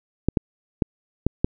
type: clicks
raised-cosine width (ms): 3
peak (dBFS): -5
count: 5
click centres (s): 0.286 / 0.372 / 0.822 / 1.266 / 1.445
effects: none